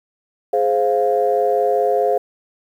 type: chord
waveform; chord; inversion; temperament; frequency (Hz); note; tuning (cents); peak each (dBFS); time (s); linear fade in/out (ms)
sine; F minor; first; just; 419.1 / 523.8 / 698.5; Ab4 / C5 / F5; +16 / +2 / 0; -18; 0.53-2.18; 5
effects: tanh soft clip ceiling -5 dBFS + 8-bit